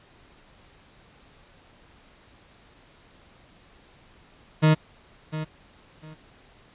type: tone with echo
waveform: 40% pulse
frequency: 155.56 Hz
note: D#3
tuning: in tune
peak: -14 dBFS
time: 4.62-4.75 s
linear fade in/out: 20 ms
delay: 700 ms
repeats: 2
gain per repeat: -13 dB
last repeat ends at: 6.15 s
effects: pink hiss -55 dBFS RMS until 6.74 s + resampled to 8000 Hz